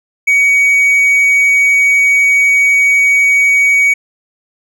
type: tone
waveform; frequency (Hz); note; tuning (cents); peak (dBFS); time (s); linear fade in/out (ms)
triangle; 2254; C#7; +28; -5; 0.27-3.94; 10
effects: none